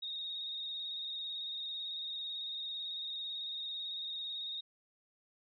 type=tone with vibrato; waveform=sine; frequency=3729 Hz; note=A#7; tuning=in tune; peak=-38 dBFS; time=0.02-4.61 s; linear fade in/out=10 ms; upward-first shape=square; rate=18 Hz; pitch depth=25 cents each way; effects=none